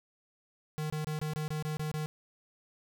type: tone bursts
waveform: square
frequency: 153.5 Hz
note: D#3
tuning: 23 cents flat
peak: -33 dBFS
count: 9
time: 0.78-2.06 s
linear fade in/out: 0 ms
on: 120 ms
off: 25 ms
effects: none